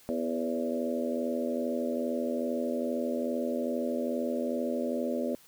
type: harmonic tone with a mistuned harmonic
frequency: 82.41 Hz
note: E2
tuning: in tune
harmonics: 3 / 4 / 5 / 6 / 7 / 8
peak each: -32 / -38 / -37 / -37 / -34 / -43 dBFS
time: 0.09-5.35 s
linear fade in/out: 0 ms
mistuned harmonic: 6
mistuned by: +33 cents
effects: white hiss -58 dBFS RMS until 5.47 s